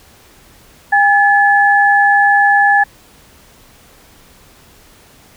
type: tone pair together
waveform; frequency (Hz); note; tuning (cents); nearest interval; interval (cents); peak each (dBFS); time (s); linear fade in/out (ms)
sine; 808.9 / 1718; G#5 / A6; -46 / -42; octave + minor second; 1304; -10; 0.92-2.84; 10
effects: pink hiss -45 dBFS RMS until 5.36 s